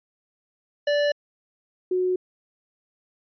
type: tone pair in turn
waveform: square / sine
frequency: 583 / 366.6 Hz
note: D5 / F#4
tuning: -13 / -16 cents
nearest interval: minor sixth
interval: 803 cents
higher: first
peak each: -20 dBFS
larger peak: neither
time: 0.87-1.12 / 1.91-2.16 s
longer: neither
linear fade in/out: 5 ms
effects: resampled to 11025 Hz